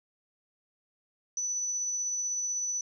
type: tone with tremolo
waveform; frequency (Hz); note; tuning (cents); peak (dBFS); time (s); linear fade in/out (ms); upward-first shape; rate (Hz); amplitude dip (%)
sine; 5970; F#8; +15; -28; 1.37-2.81; 2; triangle; 16; 25
effects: none